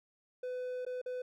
triangle tone with dropouts, 502 Hz, B4, 28 cents sharp, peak -34 dBFS, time 0.43-1.22 s, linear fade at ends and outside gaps 5 ms, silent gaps 0.851-0.864 / 1.016-1.06 s, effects none

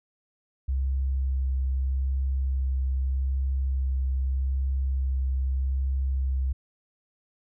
sine tone with vibrato, 66.2 Hz, C2, 21 cents sharp, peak -23 dBFS, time 0.68-6.53 s, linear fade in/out 10 ms, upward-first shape sine, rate 0.81 Hz, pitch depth 13 cents each way, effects none

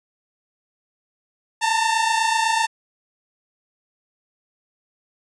sawtooth tone pair together, 885 / 913 Hz, A5 / A#5, +10 / -36 cents, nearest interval minor second, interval 54 cents, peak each -17 dBFS, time 1.61-2.67 s, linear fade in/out 20 ms, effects resampled to 22050 Hz

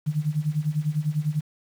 sine tone with tremolo, 151.5 Hz, D#3, 46 cents flat, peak -19 dBFS, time 0.06-1.41 s, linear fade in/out 20 ms, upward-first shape sine, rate 10 Hz, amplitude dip 85%, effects 8-bit

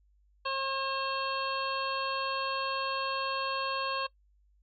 harmonic tone, 538 Hz, C5, 48 cents sharp, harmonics 1 / 2 / 3 / 5 / 6 / 7 / 8, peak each -37 / -33 / -41 / -39 / -42 / -48 / -40 dBFS, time 0.45-4.07 s, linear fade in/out 10 ms, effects noise-tail reverb RT60 0.1 s tail -20 dB re dry + added 50 Hz sine -63 dBFS peak until 4.62 s

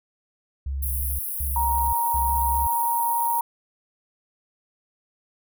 sine tone bursts, 68.2 Hz, C#2, 28 cents flat, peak -25 dBFS, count 3, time 0.66-2.67 s, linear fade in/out 5 ms, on 530 ms, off 210 ms
pink high-pass noise, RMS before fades -30 dBFS, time 0.82-3.41 s, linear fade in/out 10 ms, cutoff 10000 Hz, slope 96 dB/octave
sine tone, 938 Hz, A#5, 11 cents sharp, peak -21 dBFS, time 1.56-3.41 s, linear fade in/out 2 ms
effects none

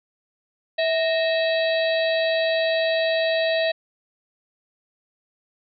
harmonic tone with a mistuned harmonic, 652 Hz, E5, 19 cents flat, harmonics 1 / 3 / 4 / 5 / 6 / 7, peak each -20 / -28 / -31 / -37 / -29 / -38 dBFS, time 0.78-3.72 s, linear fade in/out 10 ms, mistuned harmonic 3, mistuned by -89 cents, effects none

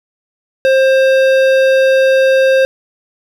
sine tone with hard clipping, 530 Hz, C5, 22 cents sharp, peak -9 dBFS, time 0.65-2.65 s, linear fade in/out 0 ms, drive 13 dB, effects none

